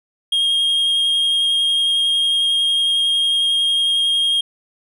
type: tone with vibrato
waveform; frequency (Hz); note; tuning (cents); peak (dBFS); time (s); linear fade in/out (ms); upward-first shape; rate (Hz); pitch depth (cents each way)
triangle; 3241; G#7; -43; -13; 0.32-4.41; 5; triangle; 11; 10
effects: none